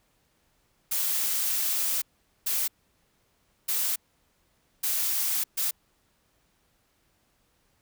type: noise bursts at uneven times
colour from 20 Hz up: blue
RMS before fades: -27 dBFS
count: 5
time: 0.91-2.02 / 2.46-2.68 / 3.68-3.96 / 4.83-5.44 / 5.57-5.71 s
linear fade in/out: 10 ms
effects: pink hiss -69 dBFS RMS until 7.81 s